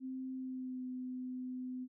sine tone with pitch glide, 260.4 to 253.9 Hz, C4 to B3, -8 to +48 cents, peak -39 dBFS, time 0-1.88 s, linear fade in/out 50 ms, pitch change -44 cents, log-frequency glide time 0.34-0.85 s, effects none

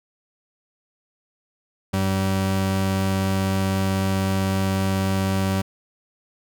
45% pulse tone pair together, 96.1 / 192.2 Hz, G2 / G3, -34 / -34 cents, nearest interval octave, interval 1200 cents, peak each -23 dBFS, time 1.93-5.62 s, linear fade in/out 10 ms, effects none

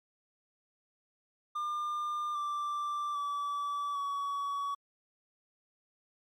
triangle tone with pitch steps, 1200 / 1176 / 1152.4 / 1129.4 Hz, D6 / D6 / D6 / C#6, +37 / +2 / -33 / +32 cents, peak -30 dBFS, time 1.55-4.75 s, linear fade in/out 10 ms, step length 800 ms, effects MP3 96 kbps

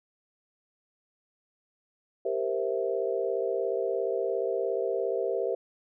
sine chord, C dominant seventh, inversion second, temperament equal, 392 / 466.2 / 523.3 / 659.3 Hz, G4 / Bb4 / C5 / E5, 0 / 0 / 0 / 0 cents, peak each -31 / -31 / -32 / -34 dBFS, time 2.25-5.55 s, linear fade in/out 5 ms, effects none

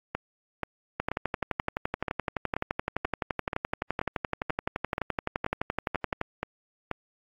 two click trains, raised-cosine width 0.5 ms, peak -14 / -12 dBFS, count 15 / 62, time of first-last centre 0.15-6.913 / 1-6.214 s, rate 2.07 / 11.7 Hz, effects AAC 32 kbps

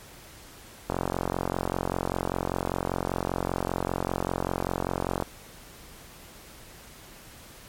click train, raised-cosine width 1 ms, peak -12 dBFS, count 196, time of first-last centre 0.9-5.224 s, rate 45.1 Hz, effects pink hiss -48 dBFS RMS until 7.68 s + MP3 64 kbps

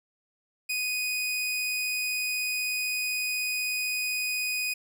sawtooth tone, 2489 Hz, D#7, in tune, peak -24 dBFS, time 0.69-4.74 s, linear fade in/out 10 ms, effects none

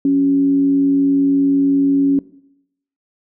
sine tone with frequency modulation, 277.2 Hz, C#4, in tune, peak -11 dBFS, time 0.05-2.19 s, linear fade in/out 2 ms, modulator 100 Hz, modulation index 0.26, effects noise-tail reverb RT60 0.8 s tail -20 dB re dry

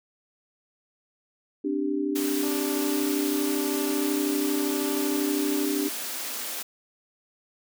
sine chord, C suspended second, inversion none, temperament just, 261.6 / 294.3 / 392.4 Hz, C4 / D4 / G4, 0 / +4 / +2 cents, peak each -32 / -26 / -30 dBFS, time 1.64-5.89 s, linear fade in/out 10 ms
white high-pass noise, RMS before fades -33 dBFS, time 2.15-6.63 s, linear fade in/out 10 ms, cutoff 210 Hz, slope 48 dB/octave
15% pulse tone with tremolo, 293.4 Hz, D4, 2 cents flat, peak -28 dBFS, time 2.43-5.65 s, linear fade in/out 2 ms, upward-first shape sine, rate 0.92 Hz, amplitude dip 55%
effects none

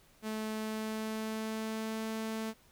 sawtooth tone with pitch glide, 217.4 to 221.1 Hz, A3 to A3, -21 to +9 cents, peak -31 dBFS, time 0.22-2.54 s, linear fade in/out 50 ms, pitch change +30 cents, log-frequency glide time 0.55-2.09 s, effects pink hiss -64 dBFS RMS until 2.71 s

